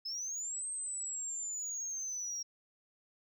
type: linear two-way sweep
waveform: sine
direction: up then down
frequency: 5100 to 8372 to 5590 Hz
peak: -35 dBFS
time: 0.05-2.43 s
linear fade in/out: 10 ms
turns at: 0.68 s
effects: tanh soft clip ceiling -34 dBFS